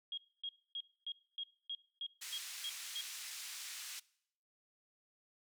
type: tone bursts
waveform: sine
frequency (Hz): 3272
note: G#7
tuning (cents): -26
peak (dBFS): -39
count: 10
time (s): 0.12-3.01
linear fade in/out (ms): 2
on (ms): 55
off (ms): 260
type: band-pass noise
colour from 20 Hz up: white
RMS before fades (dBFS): -47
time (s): 2.21-4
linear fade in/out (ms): 10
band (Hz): 1900 to 8100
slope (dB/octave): 12
effects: noise-tail reverb RT60 0.7 s tail -22 dB re dry

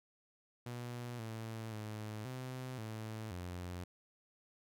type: tone with pitch steps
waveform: sawtooth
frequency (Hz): 121.1 / 112.1 / 107.4 / 128.3 / 109.8 / 89.1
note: B2 / A2 / A2 / C3 / A2 / F2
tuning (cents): -34 / +33 / -41 / -34 / -3 / +35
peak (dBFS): -38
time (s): 0.66-3.84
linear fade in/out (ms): 5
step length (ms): 530
effects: none

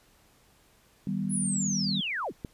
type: chord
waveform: sine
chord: Eb augmented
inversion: none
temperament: just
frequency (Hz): 155.56 / 194.45 / 243.1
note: Eb3 / G3 / B3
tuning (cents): 0 / -14 / -27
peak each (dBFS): -35 / -29 / -35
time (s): 1.07-2.01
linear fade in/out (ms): 2
type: linear sweep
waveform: sine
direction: down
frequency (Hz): 10548 to 46.24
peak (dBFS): -29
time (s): 1.29-2.33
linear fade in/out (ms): 50
type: click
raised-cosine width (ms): 3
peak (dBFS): -21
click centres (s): 2.448
effects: pink hiss -62 dBFS RMS until 2.53 s + resampled to 32000 Hz

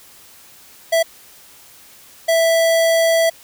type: tone bursts at uneven times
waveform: square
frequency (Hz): 659.3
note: E5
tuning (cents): 0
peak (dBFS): -13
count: 2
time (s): 0.92-1.03 / 2.28-3.3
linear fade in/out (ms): 10
effects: white hiss -45 dBFS RMS until 3.43 s

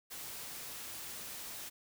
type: noise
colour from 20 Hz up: white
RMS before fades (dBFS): -45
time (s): 0.1-1.7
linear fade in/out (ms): 20
effects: none

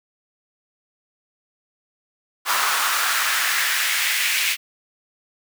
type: noise with high-pass filter sweep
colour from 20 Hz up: pink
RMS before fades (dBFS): -21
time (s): 2.45-4.57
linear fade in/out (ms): 50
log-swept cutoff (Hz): 1100 to 2400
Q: 2.3
effects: none

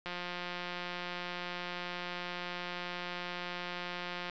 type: click train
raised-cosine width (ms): 0.3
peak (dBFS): -23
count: 751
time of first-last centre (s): 0.06-4.297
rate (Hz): 177
effects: resampled to 16000 Hz

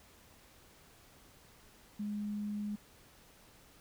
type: tone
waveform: sine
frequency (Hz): 207.7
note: G#3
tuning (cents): 0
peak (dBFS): -35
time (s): 1.99-2.76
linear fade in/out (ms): 10
effects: pink hiss -61 dBFS RMS until 3.8 s

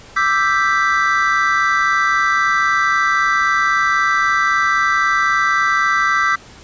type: chord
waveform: triangle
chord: E minor seventh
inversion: third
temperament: equal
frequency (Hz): 1174.7 / 1318.5 / 1568 / 1975.5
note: D6 / E6 / G6 / B6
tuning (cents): 0 / 0 / 0 / 0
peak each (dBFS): -17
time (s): 0.16-6.36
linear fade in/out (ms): 10
effects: pink hiss -41 dBFS RMS until 6.63 s + resampled to 16000 Hz

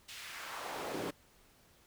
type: noise with high-pass filter sweep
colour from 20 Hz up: brown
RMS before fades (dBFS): -42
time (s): 0.08-1.11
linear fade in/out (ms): 10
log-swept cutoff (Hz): 3200 to 260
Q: 1.2
effects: pink hiss -65 dBFS RMS until 1.86 s

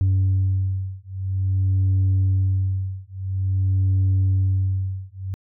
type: beating tone pair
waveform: sine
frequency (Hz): 95 / 95.49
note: F#2 / G2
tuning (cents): +46 / -45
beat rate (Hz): 0.49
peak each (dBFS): -19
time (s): 0.01-5.34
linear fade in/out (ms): 0
effects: tanh soft clip ceiling -14 dBFS

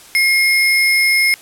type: tone with sample-and-hold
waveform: sine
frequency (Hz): 2146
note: C7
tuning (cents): +43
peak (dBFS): -10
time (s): 0.15-1.34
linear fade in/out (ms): 0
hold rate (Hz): 7350
effects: white hiss -41 dBFS RMS until 1.41 s + low-pass 12000 Hz 12 dB/octave

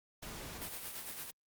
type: noise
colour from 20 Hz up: pink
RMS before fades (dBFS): -46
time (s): 0.22-0.69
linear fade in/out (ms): 10
type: noise with tremolo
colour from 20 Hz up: white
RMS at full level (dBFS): -42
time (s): 0.61-1.31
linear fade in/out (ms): 10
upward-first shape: sine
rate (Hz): 8.8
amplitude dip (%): 45
effects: Opus 48 kbps

